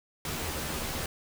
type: noise with comb filter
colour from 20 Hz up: pink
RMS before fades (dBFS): -34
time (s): 0.25-1.06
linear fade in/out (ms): 2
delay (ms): 13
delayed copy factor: +0.65
effects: none